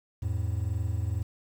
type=tone pair together; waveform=triangle; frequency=84.4 / 106.43 Hz; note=E2 / G#2; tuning=+41 / +43 cents; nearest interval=major third; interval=402 cents; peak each=-28 dBFS; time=0.22-1.23 s; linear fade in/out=10 ms; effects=9-bit